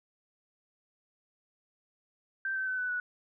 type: tone with pitch steps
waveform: sine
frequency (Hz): 1564 / 1540.7 / 1517.7 / 1495.1 / 1472.8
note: G6 / G6 / F#6 / F#6 / F#6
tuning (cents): -4 / -30 / +44 / +18 / -8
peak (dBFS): -30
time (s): 2.45-3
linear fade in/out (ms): 2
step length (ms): 110
effects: none